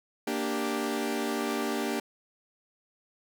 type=chord; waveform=sawtooth; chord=G minor; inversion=first; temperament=equal; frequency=233.1 / 293.7 / 392 Hz; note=Bb3 / D4 / G4; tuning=0 / 0 / 0 cents; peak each=-29 dBFS; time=0.27-2 s; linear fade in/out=5 ms; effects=none